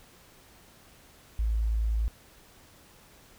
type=tone; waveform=sine; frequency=55 Hz; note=A1; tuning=in tune; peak=-24 dBFS; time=1.39-2.08 s; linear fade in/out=0 ms; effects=pink hiss -56 dBFS RMS until 3.38 s